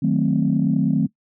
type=chord; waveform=sine; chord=D# diminished seventh; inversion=none; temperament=equal; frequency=155.56 / 185 / 220 / 261.6 Hz; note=D#3 / F#3 / A3 / C4; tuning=0 / 0 / 0 / 0 cents; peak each=-21 dBFS; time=0.02-1.07 s; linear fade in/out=10 ms; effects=noise-tail reverb RT60 0.1 s tail -20 dB re dry + tanh soft clip ceiling -7 dBFS